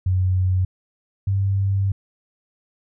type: tone pair in turn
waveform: sine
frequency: 92.5 / 98 Hz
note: F#2 / G2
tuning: 0 / 0 cents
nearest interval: minor second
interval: 100 cents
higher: second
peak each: -16 / -17 dBFS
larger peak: first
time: 0.06-0.65 / 1.27-1.92 s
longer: second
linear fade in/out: 5 ms
effects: none